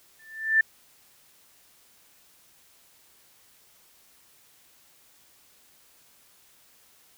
sine tone with exponential growth, 1773 Hz, A6, 13 cents sharp, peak -14 dBFS, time 0.19-0.61 s, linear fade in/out 5 ms, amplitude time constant 90 ms, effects white hiss -59 dBFS RMS until 7.17 s

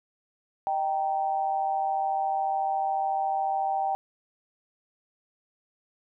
sine tone with amplitude modulation, 780 Hz, G5, 9 cents flat, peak -21 dBFS, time 0.67-3.95 s, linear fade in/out 0 ms, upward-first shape sine, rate 154 Hz, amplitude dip 70%, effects none

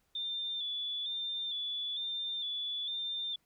sine tone with vibrato, 3520 Hz, A7, in tune, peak -34 dBFS, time 0.15-3.36 s, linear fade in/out 5 ms, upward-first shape square, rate 1.1 Hz, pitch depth 37 cents each way, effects pink hiss -75 dBFS RMS until 3.45 s

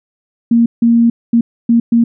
sine tone bursts at uneven times, 233.1 Hz, A#3, in tune, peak -6 dBFS, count 5, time 0.51-0.66 / 0.82-1.1 / 1.33-1.41 / 1.69-1.8 / 1.92-2.04 s, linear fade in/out 5 ms, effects none

